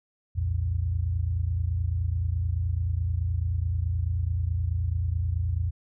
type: tone cluster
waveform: sine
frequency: 60.3 / 85 / 114.3 Hz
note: B1 / F2 / A#2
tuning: -41 / -46 / -34 cents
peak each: -33 / -25 / -32 dBFS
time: 0.35-5.71 s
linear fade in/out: 20 ms
effects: none